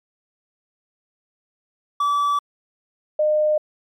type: tone pair in turn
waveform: triangle / sine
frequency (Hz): 1153 / 609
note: D6 / D#5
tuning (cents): -32 / -37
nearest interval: major seventh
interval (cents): 1105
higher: first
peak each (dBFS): -15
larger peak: neither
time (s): 2-2.39 / 3.19-3.58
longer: neither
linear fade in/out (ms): 5
effects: MP3 96 kbps